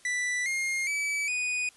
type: tone with pitch steps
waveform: 45% pulse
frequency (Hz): 1975.5 / 2130 / 2296 / 2475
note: B6 / C7 / D7 / D#7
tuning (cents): 0 / +30 / -40 / -10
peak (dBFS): -27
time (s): 0.05-1.69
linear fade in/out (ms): 2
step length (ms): 410
effects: white hiss -57 dBFS RMS until 1.76 s + resampled to 24000 Hz